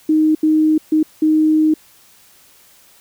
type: tone bursts at uneven times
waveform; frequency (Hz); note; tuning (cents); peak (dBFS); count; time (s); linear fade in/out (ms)
sine; 311.1; D#4; 0; -10; 4; 0.09-0.35 / 0.43-0.78 / 0.92-1.03 / 1.22-1.74; 5
effects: white hiss -49 dBFS RMS until 3 s